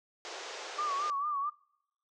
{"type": "band-pass noise", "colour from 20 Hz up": "pink", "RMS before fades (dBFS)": -43, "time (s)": [0.25, 1.1], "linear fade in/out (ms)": 0, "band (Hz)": [380, 7000], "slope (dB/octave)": 48}
{"type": "tone with vibrato", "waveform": "sine", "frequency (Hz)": 1158, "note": "D6", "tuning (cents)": -25, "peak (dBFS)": -30, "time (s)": [0.78, 1.5], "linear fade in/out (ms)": 10, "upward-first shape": "sine", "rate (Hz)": 4.5, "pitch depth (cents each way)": 83}
{"effects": ["noise-tail reverb RT60 0.8 s tail -26 dB re dry"]}